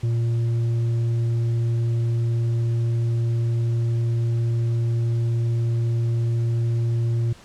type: tone with tanh clipping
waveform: sine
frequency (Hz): 116.54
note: A#2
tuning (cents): 0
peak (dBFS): -20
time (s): 0.03-7.33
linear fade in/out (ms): 5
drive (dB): 5
effects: pink hiss -48 dBFS RMS until 7.44 s + low-pass 8000 Hz 12 dB/octave